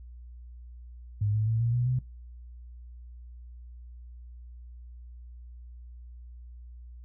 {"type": "tone with pitch steps", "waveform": "sine", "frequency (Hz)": [103.83, 108.11, 112.58, 117.22, 122.06, 127.09], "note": ["G#2", "A2", "A2", "A#2", "B2", "C3"], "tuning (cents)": [0, -30, 40, 10, -20, -50], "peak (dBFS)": -24, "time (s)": [1.21, 1.99], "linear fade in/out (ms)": 5, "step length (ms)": 130, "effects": ["noise-tail reverb RT60 0.2 s tail -19 dB re dry", "added 60 Hz sine -43 dBFS peak until 7.04 s"]}